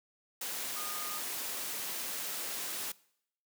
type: tone in noise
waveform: sine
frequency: 1228 Hz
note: D#6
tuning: 23 cents flat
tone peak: -43 dBFS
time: 0.76-1.19 s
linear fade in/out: 5 ms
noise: white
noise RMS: -38 dBFS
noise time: 0.41-2.92 s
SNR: -8 dB
effects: noise-tail reverb RT60 0.7 s tail -22 dB re dry + high-pass 200 Hz 12 dB/octave